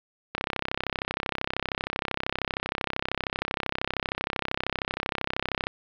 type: click train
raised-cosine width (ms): 0.3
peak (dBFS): -10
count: 176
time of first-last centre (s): 0.35-5.669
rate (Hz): 32.9
effects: low-pass 4000 Hz 12 dB/octave + 8-bit